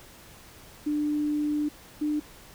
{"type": "tone pair in turn", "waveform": "sine", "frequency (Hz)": [297.5, 299.7], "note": ["D4", "D4"], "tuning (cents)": [22, 35], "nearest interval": "unison", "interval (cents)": 13, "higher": "second", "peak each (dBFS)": -24, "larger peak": "neither", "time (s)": [[0.86, 1.69], [2.01, 2.2]], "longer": "first", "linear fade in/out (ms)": 10, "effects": ["pink hiss -50 dBFS RMS until 2.54 s"]}